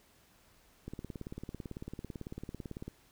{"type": "click train", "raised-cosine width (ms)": 3, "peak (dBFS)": -28, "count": 37, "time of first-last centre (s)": [0.88, 2.88], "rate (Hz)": 18, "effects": ["pink hiss -65 dBFS RMS until 3.11 s"]}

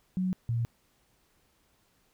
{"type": "tone pair in turn", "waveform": "sine", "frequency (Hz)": [185, 116.78], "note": ["F#3", "A#2"], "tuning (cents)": [0, 4], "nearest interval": "minor sixth", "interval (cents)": 796, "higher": "first", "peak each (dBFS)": -26, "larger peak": "neither", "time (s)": [[0.17, 0.33], [0.49, 0.65]], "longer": "neither", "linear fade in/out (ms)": 0, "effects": ["pink hiss -69 dBFS RMS until 2.13 s"]}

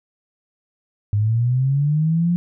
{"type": "linear sweep", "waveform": "sine", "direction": "up", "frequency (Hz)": [101, 176.9], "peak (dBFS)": -15, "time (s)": [1.13, 2.36], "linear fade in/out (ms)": 0, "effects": []}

